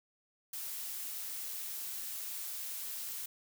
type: noise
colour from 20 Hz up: blue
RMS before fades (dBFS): -41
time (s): 0.53-3.26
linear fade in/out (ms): 5
effects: none